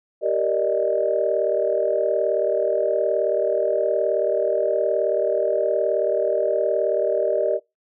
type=chord; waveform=sine; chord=Eb major seventh; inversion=first; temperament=just; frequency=388.9 / 466.7 / 583.4 / 622.3 Hz; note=G4 / Bb4 / D5 / Eb5; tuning=-14 / +2 / -12 / 0 cents; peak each=-25 / -24 / -23 / -22 dBFS; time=0.21-7.6 s; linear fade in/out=50 ms; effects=noise-tail reverb RT60 0.2 s tail -23 dB re dry + tanh soft clip ceiling -7 dBFS